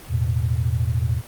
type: chord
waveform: sine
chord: E suspended fourth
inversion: none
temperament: equal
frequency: 82.41 / 110 / 123.47 Hz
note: E2 / A2 / B2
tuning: 0 / 0 / 0 cents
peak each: -23 dBFS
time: 0.08-1.22 s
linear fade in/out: 50 ms
effects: pink hiss -42 dBFS RMS until 1.27 s + Opus 32 kbps